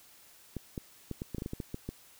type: clicks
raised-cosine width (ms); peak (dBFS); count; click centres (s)
3; -23; 12; 0.567 / 0.778 / 1.113 / 1.219 / 1.347 / 1.383 / 1.421 / 1.461 / 1.534 / 1.602 / 1.744 / 1.89
effects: white hiss -58 dBFS RMS until 2.19 s